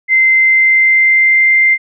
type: tone with pitch glide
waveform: sine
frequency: 2075 to 2091 Hz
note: C7 to C7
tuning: -15 to -2 cents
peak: -6 dBFS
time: 0.08-1.78 s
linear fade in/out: 50 ms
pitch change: +13 cents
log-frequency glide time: 0.36-1.52 s
effects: none